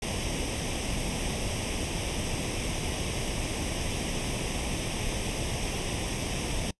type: noise with comb filter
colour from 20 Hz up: pink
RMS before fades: -31 dBFS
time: 0.02-6.71 s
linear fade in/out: 5 ms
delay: 0.35 ms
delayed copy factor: +0.7
effects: noise-tail reverb RT60 0.1 s tail -23 dB re dry + resampled to 24000 Hz